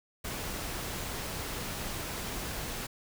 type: noise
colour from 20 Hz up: pink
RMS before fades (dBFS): -37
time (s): 0.24-2.87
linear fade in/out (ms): 10
effects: none